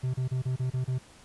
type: tone bursts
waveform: triangle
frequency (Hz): 128.3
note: C3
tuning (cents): -34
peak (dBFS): -24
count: 7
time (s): 0.03-0.986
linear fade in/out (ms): 10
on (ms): 110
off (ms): 31
effects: pink hiss -54 dBFS RMS until 1.24 s + resampled to 24000 Hz